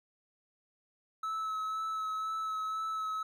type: tone with vibrato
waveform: triangle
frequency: 1298 Hz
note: E6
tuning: 27 cents flat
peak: -31 dBFS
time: 1.23-3.23 s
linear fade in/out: 5 ms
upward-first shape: sine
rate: 2 Hz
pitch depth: 16 cents each way
effects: none